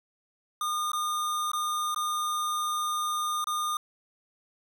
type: tone with dropouts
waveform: square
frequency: 1217 Hz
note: D#6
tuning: 39 cents flat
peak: -28 dBFS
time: 0.61-3.77 s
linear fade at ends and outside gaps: 2 ms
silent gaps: 0.918-0.932 / 1.517-1.533 / 1.946-1.961 / 3.443-3.47 s
effects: none